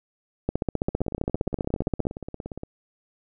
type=two click trains; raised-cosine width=2 ms; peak=-10 / -20 dBFS; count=25 / 31; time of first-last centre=0.49-2.069 / 0.89-2.634 s; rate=15.2 / 17.2 Hz; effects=none